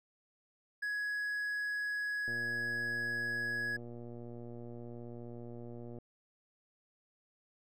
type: tone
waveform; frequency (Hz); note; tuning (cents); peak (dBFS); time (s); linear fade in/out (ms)
triangle; 1674; G#6; +13; -32; 0.82-3.77; 10
type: click train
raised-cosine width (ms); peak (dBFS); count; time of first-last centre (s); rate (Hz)
2; -35; 442; 2.28-5.986; 119
effects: none